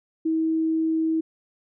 sine tone, 321.2 Hz, E4, 45 cents flat, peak -20 dBFS, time 0.25-1.21 s, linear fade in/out 10 ms, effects none

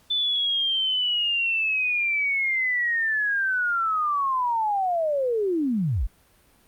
sine linear sweep, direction down, 3520 to 34.73 Hz, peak -21 dBFS, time 0.1-6.07 s, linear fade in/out 10 ms, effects pink hiss -59 dBFS RMS until 6.67 s + Opus 48 kbps

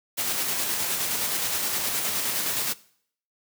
white noise with tremolo, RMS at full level -26 dBFS, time 0.17-2.74 s, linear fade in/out 20 ms, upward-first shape square, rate 9.6 Hz, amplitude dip 25%, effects noise-tail reverb RT60 0.6 s tail -20 dB re dry + high-pass 100 Hz 12 dB/octave

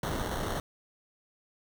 pink noise with sample-and-hold, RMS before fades -33 dBFS, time 0.03-0.6 s, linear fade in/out 2 ms, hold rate 2450 Hz, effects none

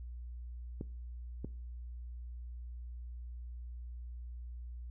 clicks, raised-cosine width 3 ms, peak -26 dBFS, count 2, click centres 0.811 / 1.446 s, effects noise-tail reverb RT60 0.4 s tail -20 dB re dry + added 60 Hz sine -42 dBFS peak until 4.9 s

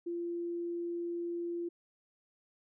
sine tone, 343.8 Hz, F4, 27 cents flat, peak -34 dBFS, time 0.06-1.69 s, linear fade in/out 10 ms, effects none

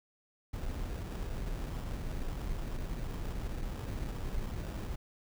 brown noise with sample-and-hold, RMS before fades -37 dBFS, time 0.53-4.96 s, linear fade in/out 10 ms, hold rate 2100 Hz, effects none

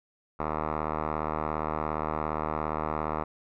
5% pulse tone with low-pass filter, 77.3 Hz, D#2, 11 cents flat, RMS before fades -31 dBFS, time 0.39-3.24 s, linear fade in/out 10 ms, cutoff 1300 Hz, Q 3.9, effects none

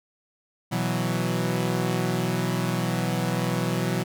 sawtooth chord, B suspended fourth, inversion none, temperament equal, 123.47 / 164.81 / 185 Hz, B2 / E3 / F#3, 0 / 0 / 0 cents, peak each -24 dBFS, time 0.71-4.04 s, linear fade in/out 20 ms, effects none

